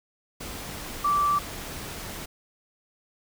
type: tone in noise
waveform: sine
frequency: 1165 Hz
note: D6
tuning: 14 cents flat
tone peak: -20 dBFS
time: 1.04-1.39 s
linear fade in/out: 10 ms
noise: pink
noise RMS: -37 dBFS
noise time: 0.4-2.26 s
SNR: +14 dB
effects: none